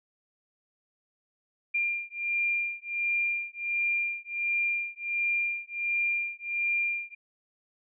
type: beating tone pair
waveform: sine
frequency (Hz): 2393 / 2394.4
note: D7 / D7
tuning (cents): +32 / +33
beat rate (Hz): 1.4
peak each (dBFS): -30 / -30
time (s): 1.74-7.15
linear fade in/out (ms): 10
effects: none